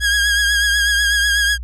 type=tone with vibrato; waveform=sawtooth; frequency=1641 Hz; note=G#6; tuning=21 cents flat; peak=-10 dBFS; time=0-1.58 s; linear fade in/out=50 ms; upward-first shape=triangle; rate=8.1 Hz; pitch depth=42 cents each way; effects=added 60 Hz sine -25 dBFS peak until 1.63 s + low-pass 10000 Hz 12 dB/octave